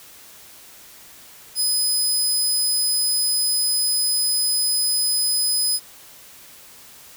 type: tone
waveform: 20% pulse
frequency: 5020 Hz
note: D#8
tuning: 15 cents sharp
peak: -13 dBFS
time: 1.55-5.8 s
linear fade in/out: 50 ms
effects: white hiss -45 dBFS RMS until 7.16 s